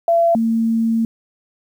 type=tone pair in turn; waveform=sine; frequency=676 / 226.8 Hz; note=E5 / A#3; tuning=+43 / -47 cents; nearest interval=octave + perfect fifth; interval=1890 cents; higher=first; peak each=-11 / -14 dBFS; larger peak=first; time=0.08-0.35 / 0.35-1.05 s; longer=second; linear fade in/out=2 ms; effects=8-bit